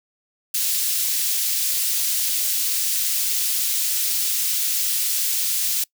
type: high-pass noise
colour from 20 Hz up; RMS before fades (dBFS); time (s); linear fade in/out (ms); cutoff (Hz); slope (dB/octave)
white; -22; 0.54-5.84; 5; 3500; 12
effects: noise-tail reverb RT60 0.1 s tail -24 dB re dry